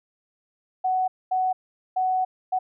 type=tone bursts at uneven times; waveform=sine; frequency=745 Hz; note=F#5; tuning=12 cents sharp; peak=-20 dBFS; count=4; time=0.84-1.08 / 1.31-1.53 / 1.96-2.25 / 2.52-2.59 s; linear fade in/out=10 ms; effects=none